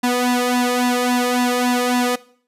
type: tone with flanger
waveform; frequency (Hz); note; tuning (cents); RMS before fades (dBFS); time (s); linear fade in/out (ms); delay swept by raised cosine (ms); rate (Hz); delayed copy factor
sawtooth; 246.9; B3; 0; -18; 0.03-2.16; 10; 1.1 to 1.7; 3.6; +0.95
effects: noise-tail reverb RT60 0.5 s tail -20 dB re dry + resampled to 32000 Hz